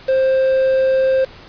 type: tone with quantisation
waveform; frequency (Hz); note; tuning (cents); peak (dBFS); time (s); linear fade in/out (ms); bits
triangle; 527; C5; +12; -10; 0.08-1.25; 10; 5
effects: pink hiss -40 dBFS RMS until 1.48 s + resampled to 11025 Hz